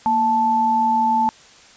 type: tone pair together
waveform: sine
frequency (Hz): 232.9 / 877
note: A#3 / A5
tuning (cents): -1 / -6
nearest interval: octave + major seventh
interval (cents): 2295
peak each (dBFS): -24 / -15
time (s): 0.06-1.29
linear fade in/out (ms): 0
effects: white hiss -47 dBFS RMS until 1.76 s + resampled to 16000 Hz